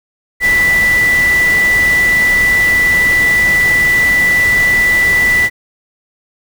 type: tone in noise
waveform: sine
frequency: 1975.5 Hz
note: B6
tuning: in tune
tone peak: -8 dBFS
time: 0.4-5.5 s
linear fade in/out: 50 ms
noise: pink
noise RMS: -22 dBFS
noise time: 0.4-5.5 s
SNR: +11 dB
effects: none